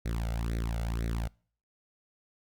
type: tone with flanger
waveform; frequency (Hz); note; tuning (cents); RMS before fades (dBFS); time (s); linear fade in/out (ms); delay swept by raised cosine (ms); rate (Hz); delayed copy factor
sawtooth; 56.9; A#1; -41; -32; 0.05-1.28; 10; 0.49 to 1.46; 2; +0.85
effects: noise-tail reverb RT60 0.5 s tail -26 dB re dry + Opus 48 kbps